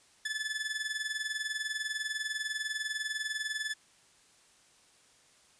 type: tone with tremolo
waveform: sawtooth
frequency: 1734 Hz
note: A6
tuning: 26 cents flat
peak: -26 dBFS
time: 0.25-3.74 s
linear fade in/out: 5 ms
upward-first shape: triangle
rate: 20 Hz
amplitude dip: 80%
effects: white hiss -63 dBFS RMS until 5.59 s + resampled to 22050 Hz